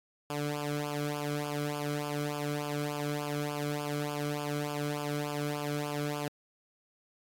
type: tone with flanger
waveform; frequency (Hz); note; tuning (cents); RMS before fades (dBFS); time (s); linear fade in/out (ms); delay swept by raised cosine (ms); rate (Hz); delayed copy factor
sawtooth; 146.83; D3; 0; -34; 0.3-6.28; 0; 0.5 to 1.12; 3.4; -1
effects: AAC 64 kbps